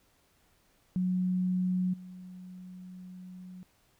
sine tone with level steps, 183 Hz, F#3, 19 cents flat, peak -26 / -43 dBFS, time 0.96-3.63 s, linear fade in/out 0 ms, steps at 1.93 s, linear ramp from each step 10 ms, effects pink hiss -68 dBFS RMS until 3.99 s

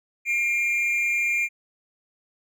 triangle tone pair together, 2138 / 2387 Hz, C7 / D7, +37 / +28 cents, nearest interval major second, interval 191 cents, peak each -27 / -20 dBFS, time 0.25-1.49 s, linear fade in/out 50 ms, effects none

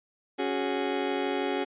30% pulse chord, C# suspended fourth, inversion none, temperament just, 277.2 / 369.6 / 415.8 Hz, C#4 / F#4 / G#4, 0 / -2 / +2 cents, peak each -29 dBFS, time 0.38-1.65 s, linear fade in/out 20 ms, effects resampled to 8000 Hz

